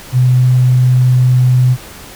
sine tone, 126.4 Hz, B2, 41 cents sharp, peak -6 dBFS, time 0.12-1.77 s, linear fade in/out 50 ms, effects pink hiss -33 dBFS RMS until 2.15 s

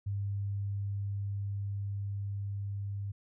sine tone with level ramp, 100 Hz, G2, 35 cents sharp, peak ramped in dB -31 to -34 dBFS, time 0.06-3.12 s, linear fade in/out 10 ms, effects none

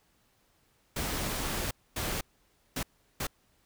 pink noise bursts at uneven times, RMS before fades -33 dBFS, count 4, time 0.96-1.71 / 1.96-2.21 / 2.76-2.83 / 3.2-3.27 s, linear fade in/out 5 ms, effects pink hiss -69 dBFS RMS until 3.65 s

